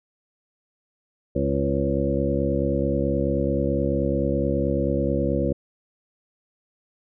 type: harmonic tone with a mistuned harmonic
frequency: 69.3 Hz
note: C#2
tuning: in tune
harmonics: 1 / 2 / 3 / 4 / 5 / 7 / 8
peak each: -28 / -28 / -28 / -28 / -28 / -28 / -28 dBFS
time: 1.35-5.53 s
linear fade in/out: 10 ms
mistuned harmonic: 7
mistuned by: +17 cents
effects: none